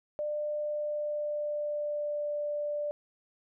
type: tone with pitch glide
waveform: sine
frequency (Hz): 597 to 589.5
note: D5 to D5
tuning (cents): +28 to +6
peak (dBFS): -30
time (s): 0.19-2.91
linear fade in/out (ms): 0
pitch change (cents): -22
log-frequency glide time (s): 0.63-2.31
effects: none